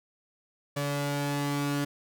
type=tone pair together; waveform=sawtooth; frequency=143.4 / 286.5 Hz; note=D3 / D4; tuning=-41 / -43 cents; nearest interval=octave; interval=1198 cents; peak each=-26 dBFS; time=0.76-1.85 s; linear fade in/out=10 ms; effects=none